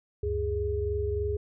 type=tone cluster; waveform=sine; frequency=72 / 95.3 / 413.9 Hz; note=D2 / G2 / G#4; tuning=-34 / -48 / -6 cents; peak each=-31 / -34 / -29 dBFS; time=0.23-1.37 s; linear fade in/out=5 ms; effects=none